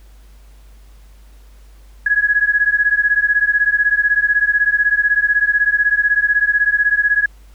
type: beating tone pair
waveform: sine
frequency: 1666 / 1682 Hz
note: G#6 / G#6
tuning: +5 / +22 cents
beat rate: 16 Hz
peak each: -15 dBFS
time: 2.06-7.26 s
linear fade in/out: 5 ms
effects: added 50 Hz sine -40 dBFS peak until 7.54 s + pink hiss -54 dBFS RMS until 7.54 s